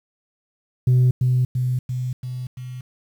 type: tone with echo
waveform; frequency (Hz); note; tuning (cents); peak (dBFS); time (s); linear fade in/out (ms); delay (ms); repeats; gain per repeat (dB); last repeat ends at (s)
sine; 126.2; B2; +38; -10; 0.87-1.11; 5; 340; 5; -4; 2.81
effects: tanh soft clip ceiling -11 dBFS + 8-bit